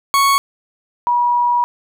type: tone pair in turn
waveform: 40% pulse / sine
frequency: 1108.7 / 965.3 Hz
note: C#6 / B5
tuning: 0 / -40 cents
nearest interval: major second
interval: 240 cents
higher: first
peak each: -10 / -12 dBFS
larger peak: first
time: 0.14-0.38 / 1.07-1.64 s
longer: second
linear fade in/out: 0 ms
effects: none